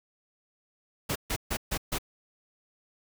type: noise bursts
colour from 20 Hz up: pink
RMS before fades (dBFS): -30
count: 5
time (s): 1.09-1.985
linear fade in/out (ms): 10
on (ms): 67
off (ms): 140
effects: none